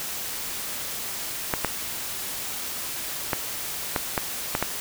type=clicks; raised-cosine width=0.5 ms; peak=-7 dBFS; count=7; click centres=1.538 / 1.647 / 3.332 / 3.962 / 4.178 / 4.551 / 4.626 s; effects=white hiss -32 dBFS RMS until 4.8 s